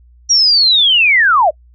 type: linear sweep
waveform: sine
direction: down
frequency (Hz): 5740 to 551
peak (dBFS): -7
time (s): 0.29-1.51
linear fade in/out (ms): 20
effects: noise-tail reverb RT60 0.1 s tail -26 dB re dry + added 60 Hz sine -42 dBFS peak until 1.74 s